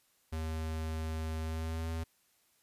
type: tone with pitch glide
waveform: square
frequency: 79.6 to 81.6 Hz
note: D#2 to E2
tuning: +40 to -17 cents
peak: -35 dBFS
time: 0.32-2.04 s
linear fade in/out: 10 ms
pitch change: +43 cents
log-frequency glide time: 1.41-1.91 s
effects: white hiss -71 dBFS RMS until 2.62 s + resampled to 32000 Hz